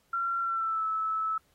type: tone with pitch glide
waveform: sine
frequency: 1368 to 1305.5 Hz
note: F6 to E6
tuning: -36 to -17 cents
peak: -27 dBFS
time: 0.13-1.38 s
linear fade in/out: 5 ms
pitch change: -81 cents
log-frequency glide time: 0.4-0.85 s
effects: pink hiss -69 dBFS RMS until 1.54 s + AAC 48 kbps